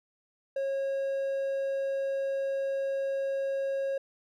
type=tone with hard clipping; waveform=triangle; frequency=545 Hz; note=C#5; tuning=29 cents flat; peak=-29 dBFS; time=0.56-3.98 s; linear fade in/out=5 ms; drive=6 dB; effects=none